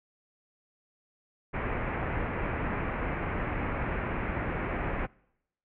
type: low-pass noise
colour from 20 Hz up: pink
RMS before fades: -32 dBFS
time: 1.53-5.07 s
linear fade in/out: 20 ms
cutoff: 2400 Hz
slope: 48 dB/octave
effects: noise-tail reverb RT60 0.8 s tail -25 dB re dry